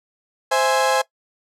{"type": "chord", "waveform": "30% pulse", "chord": "C augmented", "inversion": "none", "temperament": "equal", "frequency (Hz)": [523.3, 659.3, 830.6], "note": ["C5", "E5", "G#5"], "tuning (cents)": [0, 0, 0], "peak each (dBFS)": [-17, -21, -17], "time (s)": [0.51, 1.02], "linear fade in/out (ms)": 10, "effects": ["noise-tail reverb RT60 0.1 s tail -19 dB re dry", "low-pass 10000 Hz 12 dB/octave"]}